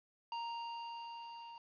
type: tone with level ramp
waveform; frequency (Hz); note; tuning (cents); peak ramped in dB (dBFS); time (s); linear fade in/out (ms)
square; 932; A#5; -1; -39 to -50; 0.32-1.58; 2
effects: resampled to 11025 Hz + 11-bit